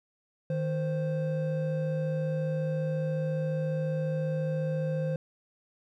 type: tone pair together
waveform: triangle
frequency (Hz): 155.8 / 521.9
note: D#3 / C5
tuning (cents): +3 / -4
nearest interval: octave + major sixth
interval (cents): 2093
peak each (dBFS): -27 / -30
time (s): 0.5-5.16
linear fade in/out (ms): 2
effects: none